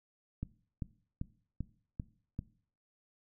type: click train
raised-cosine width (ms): 5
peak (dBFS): -24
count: 6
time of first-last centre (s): 0.43-2.391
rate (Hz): 2.55
effects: noise-tail reverb RT60 0.5 s tail -19 dB re dry